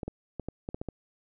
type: clicks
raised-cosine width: 2 ms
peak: -21 dBFS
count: 8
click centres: 0.032 / 0.08 / 0.397 / 0.486 / 0.689 / 0.745 / 0.815 / 0.887 s
effects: none